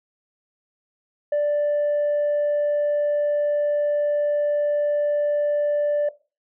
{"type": "tone", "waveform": "sine", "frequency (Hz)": 587.3, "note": "D5", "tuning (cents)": 0, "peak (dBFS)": -16, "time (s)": [1.32, 6.09], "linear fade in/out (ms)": 5, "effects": ["noise-tail reverb RT60 0.3 s tail -18 dB re dry", "tanh soft clip ceiling -17 dBFS"]}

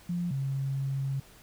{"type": "tone pair in turn", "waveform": "sine", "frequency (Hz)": [174.61, 136.1], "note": ["F3", "C#3"], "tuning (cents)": [0, -31], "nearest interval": "major third", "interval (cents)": 431, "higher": "first", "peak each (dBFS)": -28, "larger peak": "neither", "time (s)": [[0.09, 0.31], [0.31, 1.2]], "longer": "second", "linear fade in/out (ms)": 5, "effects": ["pink hiss -55 dBFS RMS until 1.42 s"]}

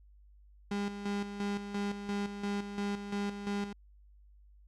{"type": "tone with tremolo", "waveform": "35% pulse", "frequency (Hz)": 202.3, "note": "G#3", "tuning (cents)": -45, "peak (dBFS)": -30, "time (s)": [0.71, 3.73], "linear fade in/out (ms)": 5, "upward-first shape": "square", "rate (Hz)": 2.9, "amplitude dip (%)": 60, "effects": ["added 50 Hz sine -56 dBFS peak until 4.67 s", "low-pass 6000 Hz 12 dB/octave"]}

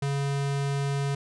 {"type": "tone", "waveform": "square", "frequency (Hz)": 140, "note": "C#3", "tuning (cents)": 18, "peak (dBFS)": -26, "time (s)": [0.02, 1.15], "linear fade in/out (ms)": 5, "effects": ["resampled to 22050 Hz"]}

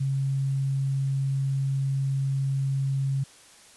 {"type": "tone", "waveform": "sine", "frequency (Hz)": 136.1, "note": "C#3", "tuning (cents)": -31, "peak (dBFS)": -23, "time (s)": [0, 3.24], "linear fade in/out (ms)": 10, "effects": ["white hiss -52 dBFS RMS until 3.76 s", "resampled to 24000 Hz"]}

